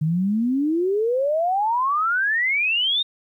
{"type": "exponential sweep", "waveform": "sine", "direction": "up", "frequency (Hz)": [150, 3735], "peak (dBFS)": -18, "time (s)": [0.01, 3.03], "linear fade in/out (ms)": 10, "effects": ["10-bit"]}